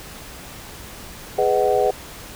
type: chord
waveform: sine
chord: G# minor seventh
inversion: none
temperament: just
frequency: 415.3 / 498.4 / 623 / 747.5 Hz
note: G#4 / B4 / D#5 / F#5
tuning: 0 / +16 / +2 / +17 cents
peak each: -20 / -20 / -23 / -21 dBFS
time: 1.38-1.91 s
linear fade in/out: 5 ms
effects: pink hiss -38 dBFS RMS until 2.35 s